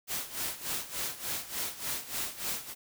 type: noise with tremolo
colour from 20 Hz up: white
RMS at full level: -33 dBFS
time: 0.07-2.75 s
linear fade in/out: 50 ms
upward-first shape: sine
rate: 3.4 Hz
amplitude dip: 80%
effects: none